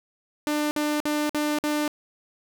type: tone bursts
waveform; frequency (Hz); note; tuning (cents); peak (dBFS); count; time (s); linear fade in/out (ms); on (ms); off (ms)
sawtooth; 298.6; D4; +29; -19; 5; 0.47-1.878; 0; 240; 52
effects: none